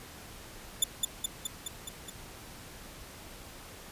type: tone with echo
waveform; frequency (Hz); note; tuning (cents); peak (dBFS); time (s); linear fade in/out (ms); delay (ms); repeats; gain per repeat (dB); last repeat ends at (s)
15% pulse; 3513; A7; -3; -14; 0.82-0.84; 5; 210; 6; -3; 2.1
effects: pink hiss -48 dBFS RMS until 3.91 s + resampled to 32000 Hz